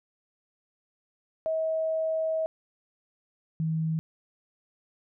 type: tone pair in turn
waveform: sine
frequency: 640 / 160 Hz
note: D#5 / D#3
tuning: +49 / +49 cents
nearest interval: 2 octaves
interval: 2400 cents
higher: first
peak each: -25 dBFS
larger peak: neither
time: 1.46-2.46 / 3.6-3.99 s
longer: first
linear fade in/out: 0 ms
effects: none